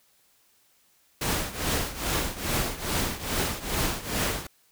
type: noise with tremolo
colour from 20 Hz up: pink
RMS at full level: -25 dBFS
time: 1.21-4.47 s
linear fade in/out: 5 ms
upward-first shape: triangle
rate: 2.4 Hz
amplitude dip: 85%
effects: white hiss -64 dBFS RMS until 4.71 s